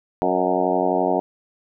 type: harmonic tone with a mistuned harmonic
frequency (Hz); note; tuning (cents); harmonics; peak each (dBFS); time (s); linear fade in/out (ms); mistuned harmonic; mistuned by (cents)
91.6; F#2; -17; 2 / 3 / 4 / 5 / 6 / 7 / 8 / 9 / 10; -30 / -26 / -25 / -26 / -28 / -24 / -24 / -28 / -30; 0.22-1.2; 0; 6; +48
effects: none